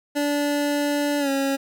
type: tone with pitch glide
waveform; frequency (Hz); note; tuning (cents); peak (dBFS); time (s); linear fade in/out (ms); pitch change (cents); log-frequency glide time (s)
25% pulse; 290 to 273.9; D4 to C#4; -22 to -21; -17; 0.15-1.57; 20; -99; 1.19-1.29
effects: none